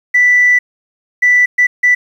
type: tone bursts at uneven times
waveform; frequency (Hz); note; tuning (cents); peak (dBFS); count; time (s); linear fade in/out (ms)
sine; 1975.5; B6; 0; -5; 4; 0.14-0.59 / 1.22-1.46 / 1.58-1.67 / 1.83-1.95; 10
effects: tanh soft clip ceiling -2 dBFS + 7-bit